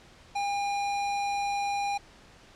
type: tone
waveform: square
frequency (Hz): 807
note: G#5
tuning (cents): -50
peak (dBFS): -28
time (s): 0.35-1.98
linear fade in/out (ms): 10
effects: pink hiss -54 dBFS RMS until 2.55 s + low-pass 6000 Hz 12 dB/octave